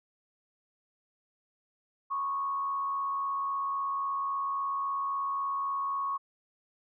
sine tone with frequency modulation, 1104 Hz, C#6, 7 cents flat, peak -29 dBFS, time 2.1-6.18 s, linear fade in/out 20 ms, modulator 83.7 Hz, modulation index 0.47, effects none

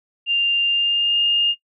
sine tone with pitch glide, 2794 to 2826 Hz, F7 to F7, 0 to +20 cents, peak -15 dBFS, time 0.26-1.55 s, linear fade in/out 50 ms, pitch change +20 cents, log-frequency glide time 0.65-1.19 s, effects noise-tail reverb RT60 0.1 s tail -17 dB re dry

